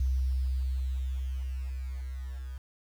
sine tone with level ramp, 64.9 Hz, C2, 13 cents flat, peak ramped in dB -24 to -36 dBFS, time 0-2.58 s, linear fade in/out 5 ms, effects 9-bit

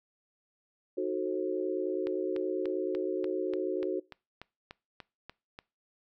sine chord, D# diminished seventh, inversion none, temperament equal with one note detuned, 311.1 / 370 / 440 / 533.6 Hz, D#4 / F#4 / A4 / C5, 0 / 0 / 0 / +34 cents, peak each -37 / -31 / -37 / -37 dBFS, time 0.97-4 s, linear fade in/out 10 ms
click train, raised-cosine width 0.3 ms, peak -27 dBFS, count 13, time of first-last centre 2.07-5.589 s, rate 3.41 Hz
effects noise-tail reverb RT60 0.3 s tail -23 dB re dry

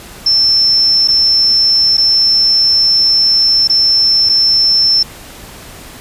sine tone with dropouts, 5340 Hz, E8, 22 cents sharp, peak -7 dBFS, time 0.26-5.03 s, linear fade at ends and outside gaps 5 ms, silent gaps 1.076-1.083 / 1.971-1.978 / 3.675-3.696 / 4.291-4.294 s, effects pink hiss -33 dBFS RMS until 6 s + resampled to 32000 Hz

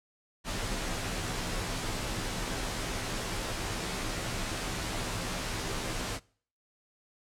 pink noise with comb filter, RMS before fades -34 dBFS, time 0.44-6.2 s, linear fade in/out 50 ms, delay 14 ms, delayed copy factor -0.65, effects noise-tail reverb RT60 0.5 s tail -24 dB re dry + low-pass 9000 Hz 12 dB/octave

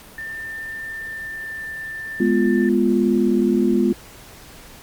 sine tone with pitch glide, 1791 to 1778.6 Hz, A6 to A6, +30 to +18 cents, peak -28 dBFS, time 0.18-2.69 s, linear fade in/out 2 ms, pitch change -12 cents, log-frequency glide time 0.87-1.72 s
sine chord, F diminished, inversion first, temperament equal, 207.7 / 246.9 / 349.2 Hz, Ab3 / Cb4 / F4, 0 / 0 / 0 cents, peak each -19 dBFS, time 2.2-3.93 s, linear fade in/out 5 ms
effects pink hiss -43 dBFS RMS until 4.82 s + Opus 48 kbps

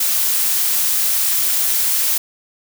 blue noise, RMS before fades -17 dBFS, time 0-2.18 s, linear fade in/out 5 ms, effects none

